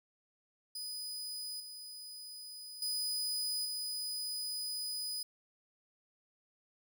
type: tone with level steps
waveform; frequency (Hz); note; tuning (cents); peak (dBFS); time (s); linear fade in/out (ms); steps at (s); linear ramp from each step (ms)
sawtooth; 4978; D#8; 0; -37 / -43 / -31 / -34; 0.75-5.23; 5; 1.6 / 2.82 / 3.65; 2
effects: none